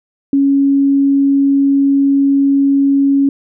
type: tone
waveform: sine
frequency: 277.2 Hz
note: C#4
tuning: in tune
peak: -8 dBFS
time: 0.33-3.29 s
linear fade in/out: 2 ms
effects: none